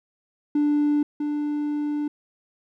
triangle tone pair in turn, 294.3 / 295.4 Hz, D4 / D4, +4 / +10 cents, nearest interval unison, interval 6 cents, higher second, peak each -15 / -21 dBFS, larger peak first, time 0.55-1.03 / 1.2-2.08 s, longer second, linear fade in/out 5 ms, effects tanh soft clip ceiling -13 dBFS

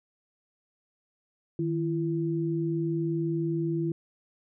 sine tone pair together, 156.66 / 336 Hz, D#3 / E4, +12 / +33 cents, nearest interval octave + minor second, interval 1321 cents, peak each -29 / -28 dBFS, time 1.59-3.92 s, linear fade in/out 2 ms, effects none

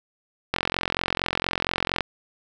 click train, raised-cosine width 0.3 ms, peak -6 dBFS, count 66, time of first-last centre 0.54-2.007 s, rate 44.3 Hz, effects none

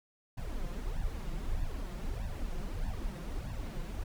brown noise with flanger, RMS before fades -36 dBFS, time 0.37-4.04 s, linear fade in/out 10 ms, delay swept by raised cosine 1.1 to 5.8 ms, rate 1.6 Hz, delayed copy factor +0.9, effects none

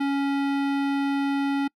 sine tone with hard clipping, 278.7 Hz, C#4, 9 cents sharp, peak -24 dBFS, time 0-1.68 s, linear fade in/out 10 ms, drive 18 dB, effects noise-tail reverb RT60 0.1 s tail -26 dB re dry

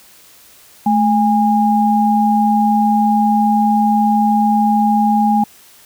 sine tone pair together, 216.7 / 818 Hz, A3 / G#5, -26 / -26 cents, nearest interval octave + major seventh, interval 2300 cents, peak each -13 dBFS, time 0.86-5.44 s, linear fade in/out 5 ms, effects white hiss -45 dBFS RMS until 5.85 s

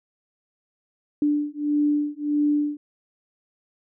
sine beating tone pair, 293.7 / 295.3 Hz, D4 / D4, 0 / +10 cents, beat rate 1.6 Hz, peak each -23 dBFS, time 1.22-2.77 s, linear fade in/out 2 ms, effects none

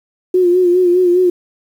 sine tone with vibrato, 358.8 Hz, F4, 47 cents sharp, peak -8 dBFS, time 0.34-1.3 s, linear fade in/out 5 ms, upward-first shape sine, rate 4.9 Hz, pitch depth 50 cents each way, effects 7-bit

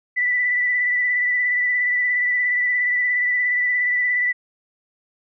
sine tone with vibrato, 1975.5 Hz, B6, in tune, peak -17 dBFS, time 0.16-4.33 s, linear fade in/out 20 ms, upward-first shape sine, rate 17 Hz, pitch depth 23 cents each way, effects none

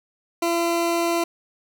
20% pulse tone, 339.3 Hz, F4, 50 cents flat, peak -15 dBFS, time 0.42-1.24 s, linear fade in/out 5 ms, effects none

